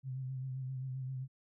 sine tone with vibrato, 130.81 Hz, C3, in tune, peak -37 dBFS, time 0.03-1.28 s, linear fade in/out 50 ms, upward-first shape sine, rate 7.6 Hz, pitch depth 37 cents each way, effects none

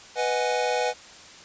square chord, G# minor seventh, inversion first, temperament equal, 493.9 / 622.3 / 740 / 830.6 Hz, B4 / D#5 / F#5 / G#5, 0 / 0 / 0 / 0 cents, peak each -27 / -31 / -30 / -30 dBFS, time 0.15-0.94 s, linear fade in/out 50 ms, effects white hiss -46 dBFS RMS until 1.44 s + resampled to 16000 Hz

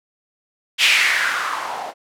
violet noise with low-pass filter sweep, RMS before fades -19 dBFS, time 0.78-1.94 s, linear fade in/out 50 ms, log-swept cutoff 2900 to 680 Hz, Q 3.5, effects none

